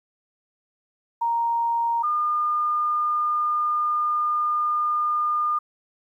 sine tone pair in turn, 932.3 / 1212 Hz, A#5 / D#6, 0 / -46 cents, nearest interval perfect fourth, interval 454 cents, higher second, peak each -20 dBFS, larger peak neither, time 1.21-2.03 / 2.03-5.59 s, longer second, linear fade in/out 10 ms, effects 10-bit

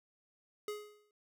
square tone with exponential decay, 418.7 Hz, G#4, 14 cents sharp, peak -36 dBFS, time 0.68-1.11 s, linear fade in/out 2 ms, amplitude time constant 93 ms, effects none

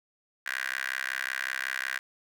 15% pulse tone with high-pass filter, 65.41 Hz, C2, in tune, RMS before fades -33 dBFS, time 0.46-1.99 s, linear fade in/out 5 ms, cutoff 1700 Hz, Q 7.1, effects none

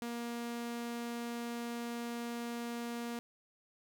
sawtooth tone, 236.3 Hz, A#3, 24 cents sharp, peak -34 dBFS, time 0.02-3.19 s, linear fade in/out 0 ms, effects none

